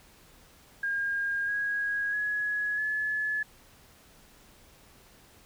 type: tone with pitch steps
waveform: sine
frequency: 1617 / 1649.1 / 1681.8 / 1715.1 Hz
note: G#6 / G#6 / G#6 / A6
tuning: -47 / -13 / +21 / -45 cents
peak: -27 dBFS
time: 0.83-3.43 s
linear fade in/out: 5 ms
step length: 650 ms
effects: pink hiss -57 dBFS RMS until 5.45 s